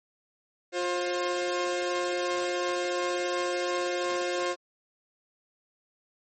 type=tone pair together; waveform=sawtooth; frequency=354.4 / 533 Hz; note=F4 / C5; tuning=+25 / +32 cents; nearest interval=perfect fifth; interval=707 cents; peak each=-26 dBFS; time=0.72-4.56 s; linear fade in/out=50 ms; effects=MP3 32 kbps